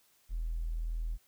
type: tone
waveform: triangle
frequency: 40.85 Hz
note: E1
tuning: 15 cents flat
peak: -28 dBFS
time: 0.29-1.18 s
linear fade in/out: 50 ms
effects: tanh soft clip ceiling -30 dBFS + white hiss -68 dBFS RMS until 1.27 s